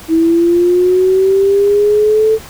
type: linear sweep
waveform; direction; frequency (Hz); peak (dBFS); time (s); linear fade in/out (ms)
sine; up; 322.1 to 442.7; -7; 0.08-2.39; 50
effects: pink hiss -34 dBFS RMS until 2.49 s